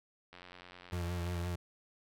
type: click train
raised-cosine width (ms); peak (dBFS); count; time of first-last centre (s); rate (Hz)
0.3; -35; 104; 0.33-1.48; 89.6
type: tone with vibrato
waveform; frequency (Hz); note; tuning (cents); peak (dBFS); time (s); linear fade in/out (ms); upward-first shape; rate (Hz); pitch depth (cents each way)
35% pulse; 87.31; F2; 0; -33; 0.92-1.56; 10; sine; 5.8; 33
effects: none